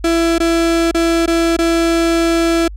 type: tone with dropouts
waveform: 35% pulse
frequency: 333.7 Hz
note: E4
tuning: 21 cents sharp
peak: -10 dBFS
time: 0.04-2.68 s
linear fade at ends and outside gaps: 5 ms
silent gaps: 0.383-0.401 / 0.913-0.945 / 1.261-1.276 / 1.567-1.587 s
effects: added 50 Hz sine -27 dBFS peak until 2.76 s + low-pass 10000 Hz 12 dB/octave